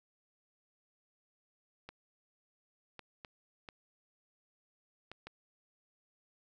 clicks, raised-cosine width 0.3 ms, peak -30 dBFS, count 6, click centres 1.89 / 2.993 / 3.248 / 3.688 / 5.116 / 5.27 s, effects none

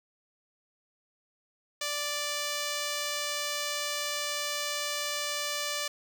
5% pulse tone, 587 Hz, D5, 1 cent flat, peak -19 dBFS, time 1.81-5.88 s, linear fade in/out 5 ms, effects none

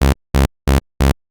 sawtooth tone bursts, 68 Hz, C#2, 33 cents flat, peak -5 dBFS, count 4, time 0.01-1.12 s, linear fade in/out 10 ms, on 120 ms, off 210 ms, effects Opus 48 kbps

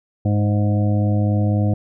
harmonic tone with a mistuned harmonic, 103.83 Hz, G#2, in tune, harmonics 1 / 2 / 3 / 5 / 6 / 7, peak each -16 / -22 / -26 / -30 / -32 / -33 dBFS, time 0.25-1.74 s, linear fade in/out 5 ms, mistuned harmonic 3, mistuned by -17 cents, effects none

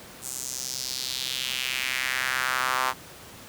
sawtooth tone with high-pass filter sweep, 129.5 Hz, C3, 17 cents flat, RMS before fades -29 dBFS, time 0.21-2.94 s, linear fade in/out 50 ms, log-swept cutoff 8100 to 1000 Hz, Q 2.5, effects pink hiss -45 dBFS RMS until 3.48 s + high-pass 80 Hz 12 dB/octave

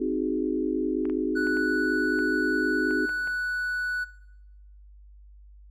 sine chord, Ab dominant seventh, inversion first, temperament equal, 261.6 / 311.1 / 370 / 415.3 Hz, C4 / Eb4 / Gb4 / Ab4, 0 / 0 / 0 / 0 cents, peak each -29 / -29 / -29 / -32 dBFS, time 0-3.06 s, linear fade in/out 10 ms
clicks, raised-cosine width 0.5 ms, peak -27 dBFS, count 8, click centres 1.054 / 1.098 / 1.47 / 1.57 / 2.19 / 2.909 / 3.093 / 3.274 s
triangle tone, 1480 Hz, F#6, in tune, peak -25 dBFS, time 1.35-4.05 s, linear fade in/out 20 ms
effects noise-tail reverb RT60 0.9 s tail -19 dB re dry + added 50 Hz sine -47 dBFS peak until 5.7 s

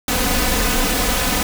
pink noise with comb filter, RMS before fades -18 dBFS, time 0.08-1.43 s, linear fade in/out 2 ms, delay 4 ms, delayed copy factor +0.85, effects none

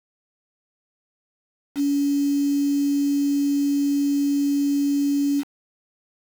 sine tone with quantisation, 283.4 Hz, C#4, 38 cents sharp, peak -18 dBFS, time 1.75-5.44 s, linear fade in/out 50 ms, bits 6, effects none

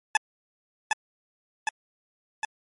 20% pulse tone with echo, 864 Hz, A5, 32 cents flat, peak -12 dBFS, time 0.15-0.17 s, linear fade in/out 2 ms, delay 760 ms, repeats 3, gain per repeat -3 dB, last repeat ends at 2.45 s, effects MP3 48 kbps

